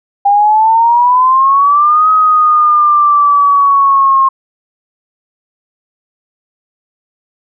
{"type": "exponential two-way sweep", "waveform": "sine", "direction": "up then down", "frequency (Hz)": [799, 1268, 1069], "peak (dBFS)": -5, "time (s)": [0.25, 4.29], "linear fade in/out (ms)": 10, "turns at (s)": 2.1, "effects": []}